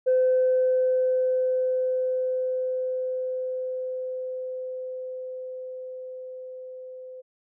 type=tone with level ramp; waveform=sine; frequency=512 Hz; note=C5; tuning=38 cents flat; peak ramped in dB=-16 to -38 dBFS; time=0.06-7.22 s; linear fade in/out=20 ms; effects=tanh soft clip ceiling -14 dBFS